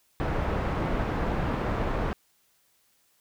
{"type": "low-pass noise", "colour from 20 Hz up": "pink", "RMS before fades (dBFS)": -28, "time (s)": [0.2, 2.13], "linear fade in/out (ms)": 0, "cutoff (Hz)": 1400, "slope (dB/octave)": 12, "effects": ["white hiss -67 dBFS RMS until 3.2 s"]}